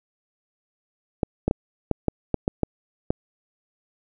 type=clicks; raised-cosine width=2 ms; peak=-7 dBFS; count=9; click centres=1.232 / 1.48 / 1.511 / 1.913 / 2.083 / 2.343 / 2.479 / 2.633 / 3.105 s; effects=none